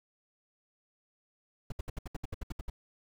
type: noise bursts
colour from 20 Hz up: brown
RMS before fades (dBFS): -35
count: 12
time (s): 1.7-2.7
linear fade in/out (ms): 5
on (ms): 21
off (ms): 68
effects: none